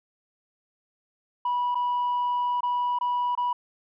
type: tone with dropouts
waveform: sine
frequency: 978 Hz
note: B5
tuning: 17 cents flat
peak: -21 dBFS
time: 1.45-3.53 s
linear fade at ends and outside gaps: 5 ms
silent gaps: 1.747-1.753 / 2.607-2.631 / 2.988-3.01 / 3.352-3.375 s
effects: tanh soft clip ceiling -21 dBFS